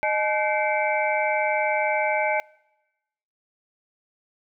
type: tone cluster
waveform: sine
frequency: 615 / 854 / 1532 / 2105 / 2302 Hz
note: D#5 / G#5 / G6 / C7 / D7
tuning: -20 / +48 / -40 / +10 / -35 cents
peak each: -25 / -25 / -31 / -30 / -28 dBFS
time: 0.03-2.4 s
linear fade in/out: 0 ms
effects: noise-tail reverb RT60 1.0 s tail -25 dB re dry